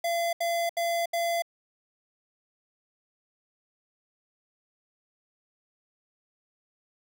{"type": "tone bursts", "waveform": "square", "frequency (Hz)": 681, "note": "F5", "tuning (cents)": -44, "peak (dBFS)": -26, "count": 4, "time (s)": [0.04, 1.422], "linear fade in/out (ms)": 5, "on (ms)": 290, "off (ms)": 74, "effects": []}